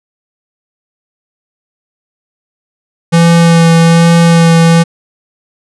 square tone with vibrato, 167.3 Hz, E3, 26 cents sharp, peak -4 dBFS, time 3.12-4.84 s, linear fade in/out 20 ms, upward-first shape sine, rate 1.2 Hz, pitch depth 15 cents each way, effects resampled to 24000 Hz

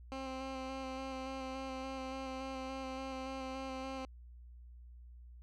15% pulse tone with vibrato, 264.2 Hz, C4, 17 cents sharp, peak -34 dBFS, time 0.12-4.05 s, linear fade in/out 0 ms, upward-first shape square, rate 3.5 Hz, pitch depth 13 cents each way, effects added 60 Hz sine -51 dBFS peak until 5.42 s + low-pass 5000 Hz 12 dB/octave

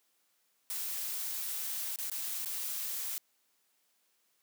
blue noise with dropouts, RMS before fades -37 dBFS, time 0.7-3.18 s, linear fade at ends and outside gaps 0 ms, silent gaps 1.959-1.987 / 2.098-2.116 / 2.448-2.458 s, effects white hiss -74 dBFS RMS until 4.42 s + high-pass 200 Hz 12 dB/octave

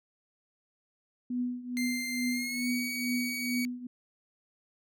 sine tone with tremolo, 246.9 Hz, B3, in tune, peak -27 dBFS, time 1.3-3.87 s, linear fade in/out 5 ms, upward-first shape triangle, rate 2.3 Hz, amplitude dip 85%
sawtooth tone with pitch glide, 2093 to 2256 Hz, C7 to C#7, 0 to +30 cents, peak -30 dBFS, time 1.77-3.65 s, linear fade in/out 0 ms, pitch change +130 cents, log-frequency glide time 2.3-2.72 s
effects none

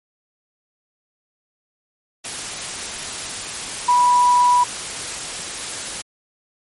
sine tone in noise, 981 Hz, B5, 12 cents flat, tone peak -11 dBFS, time 3.88-4.64 s, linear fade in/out 10 ms, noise white, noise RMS -28 dBFS, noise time 2.24-6.02 s, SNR +14 dB, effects MP3 48 kbps

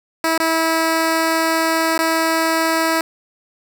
10% pulse tone with dropouts, 324.9 Hz, E4, 25 cents flat, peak -7 dBFS, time 0.24-3.01 s, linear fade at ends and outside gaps 1 ms, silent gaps 0.378-0.4 / 1.978-1.99 s, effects none

